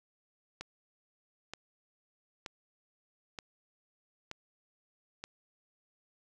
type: click train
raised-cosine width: 0.2 ms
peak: -23 dBFS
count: 6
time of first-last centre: 0.61-5.24 s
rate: 1.08 Hz
effects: none